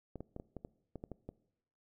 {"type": "clicks", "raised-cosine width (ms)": 2, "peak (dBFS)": -30, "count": 10, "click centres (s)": [0.157, 0.206, 0.364, 0.399, 0.567, 0.649, 0.957, 1.039, 1.117, 1.29], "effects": ["noise-tail reverb RT60 0.8 s tail -21 dB re dry"]}